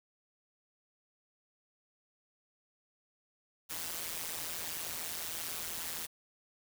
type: noise with amplitude modulation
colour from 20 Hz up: white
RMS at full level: -36 dBFS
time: 3.69-6.07 s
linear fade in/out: 20 ms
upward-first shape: sine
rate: 165 Hz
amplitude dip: 85%
effects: none